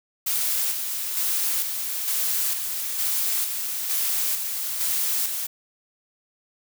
blue noise with tremolo, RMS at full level -24 dBFS, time 0.26-5.47 s, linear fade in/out 10 ms, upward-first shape square, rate 1.1 Hz, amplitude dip 40%, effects none

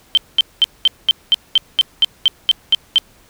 sine tone bursts, 3117 Hz, G7, 11 cents flat, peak -7 dBFS, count 13, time 0.15-2.982 s, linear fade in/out 0 ms, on 24 ms, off 210 ms, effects pink hiss -50 dBFS RMS until 3.29 s

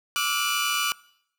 sawtooth tone cluster, 1165 / 1319 / 1432 / 2398 / 2956 Hz, D6 / E6 / F6 / D7 / F#7, -14 / +1 / +43 / +36 / -2 cents, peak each -26 / -29 / -26 / -27 / -25 dBFS, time 0.16-0.92 s, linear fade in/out 0 ms, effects noise-tail reverb RT60 0.7 s tail -22 dB re dry

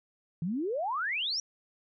sine exponential sweep, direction up, 154.7 to 5860 Hz, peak -29 dBFS, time 0.42-1.4 s, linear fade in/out 2 ms, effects none

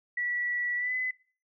sine tone with pitch glide, 1947 to 2016 Hz, B6 to B6, -25 to +35 cents, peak -28 dBFS, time 0.17-1.11 s, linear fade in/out 5 ms, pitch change +60 cents, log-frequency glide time 0.77-0.94 s, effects noise-tail reverb RT60 0.4 s tail -21 dB re dry

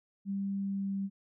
sine tone with pitch glide, 197.2 to 196.06 Hz, G3 to G3, +11 to +1 cents, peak -31 dBFS, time 0.25-1.1 s, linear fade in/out 50 ms, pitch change -10 cents, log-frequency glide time 0.59-0.96 s, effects none

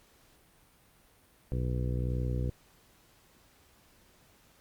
harmonic tone, 61.74 Hz, B1, in tune, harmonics 1 / 2 / 3 / 4 / 5 / 6 / 7 / 8, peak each -32 / -32 / -40 / -44 / -44 / -46 / -48 / -44 dBFS, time 1.52-2.5 s, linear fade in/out 0 ms, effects pink hiss -63 dBFS RMS until 4.6 s + Opus 48 kbps

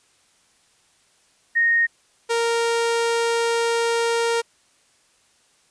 sine / sawtooth tone pair in turn, 1857 / 464.5 Hz, A#6 / A#4, -7 / -6 cents, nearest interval 2 octaves, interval 2399 cents, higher first, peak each -15 dBFS, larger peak neither, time 1.55-1.87 / 2.29-4.42 s, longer second, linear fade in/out 20 ms, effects white hiss -60 dBFS RMS until 5.7 s + resampled to 22050 Hz

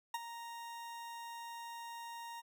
40% pulse tone with ADSR envelope, 932.3 Hz, A#5, in tune, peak -33 dBFS, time 0.14-2.42 s, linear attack 4 ms, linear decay 32 ms, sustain -11 dB, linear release 28 ms, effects none

